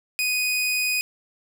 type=tone; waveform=sawtooth; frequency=2490 Hz; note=D#7; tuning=1 cent sharp; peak=-18 dBFS; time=0.19-1.01 s; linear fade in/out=0 ms; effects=none